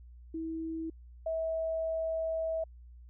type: tone pair in turn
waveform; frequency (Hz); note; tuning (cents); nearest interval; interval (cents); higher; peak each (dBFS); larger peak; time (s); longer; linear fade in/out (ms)
sine; 323.9 / 647.8; E4 / E5; -30 / -30; octave; 1200; second; -34 / -30; second; 0.34-0.9 / 1.26-2.64; second; 5
effects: added 60 Hz sine -49 dBFS peak until 3.09 s